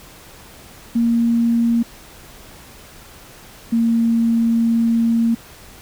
sine tone pair in turn, 233.1 / 230.2 Hz, A#3 / A#3, 0 / -22 cents, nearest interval unison, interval 22 cents, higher first, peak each -13 dBFS, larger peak neither, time 0.95-1.83 / 3.72-5.35 s, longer second, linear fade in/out 10 ms, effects pink hiss -42 dBFS RMS until 5.81 s

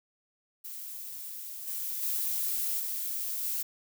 violet noise with level steps, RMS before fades -41 / -35 / -31 / -34 / -32 dBFS, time 0.64-3.63 s, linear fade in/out 10 ms, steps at 1.67 / 2.02 / 2.79 / 3.43 s, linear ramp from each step 10 ms, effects none

